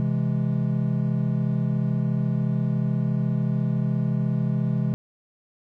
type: chord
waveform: triangle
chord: C augmented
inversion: none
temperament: equal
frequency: 130.81 / 164.81 / 207.7 Hz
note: C3 / E3 / G#3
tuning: 0 / 0 / 0 cents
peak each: -22 / -24 / -25 dBFS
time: 0-4.94 s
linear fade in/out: 0 ms
effects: none